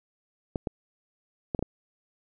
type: clicks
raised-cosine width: 2 ms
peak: -15 dBFS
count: 5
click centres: 0.558 / 0.672 / 1.548 / 1.592 / 1.626 s
effects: none